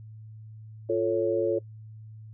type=chord; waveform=sine; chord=F augmented; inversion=none; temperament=equal; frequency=349.2 / 440 / 554.4 Hz; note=F4 / A4 / C#5; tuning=0 / 0 / 0 cents; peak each=-27 dBFS; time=0.89-1.59 s; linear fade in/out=10 ms; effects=noise-tail reverb RT60 0.1 s tail -22 dB re dry + added 109 Hz sine -42 dBFS peak until 2.33 s